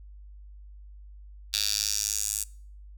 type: tone with high-pass filter sweep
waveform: 10% pulse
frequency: 103.83 Hz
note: G#2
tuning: in tune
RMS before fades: -29 dBFS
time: 1.53-2.44 s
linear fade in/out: 10 ms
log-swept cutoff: 4100 to 8100 Hz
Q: 2.7
effects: noise-tail reverb RT60 0.5 s tail -22 dB re dry + added 50 Hz sine -44 dBFS peak until 2.97 s